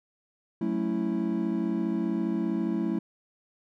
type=chord; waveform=triangle; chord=F# minor seventh; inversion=none; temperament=equal; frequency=185 / 220 / 277.2 / 329.6 Hz; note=F#3 / A3 / C#4 / E4; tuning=0 / 0 / 0 / 0 cents; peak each=-30 / -28 / -33 / -28 dBFS; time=0.61-2.99 s; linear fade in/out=5 ms; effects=none